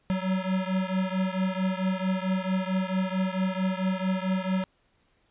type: beating tone pair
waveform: square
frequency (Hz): 186 / 190.5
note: F#3 / G3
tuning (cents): +9 / -49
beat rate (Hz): 4.5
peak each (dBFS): -28 / -30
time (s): 0.1-4.64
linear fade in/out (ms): 0
effects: pink hiss -68 dBFS RMS until 5.3 s + resampled to 8000 Hz